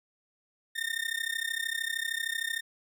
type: tone with amplitude modulation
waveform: 30% pulse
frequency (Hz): 1821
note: A#6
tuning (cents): -41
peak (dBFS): -24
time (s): 0.75-2.61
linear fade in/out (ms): 20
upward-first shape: sine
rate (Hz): 33.1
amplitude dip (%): 90
effects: none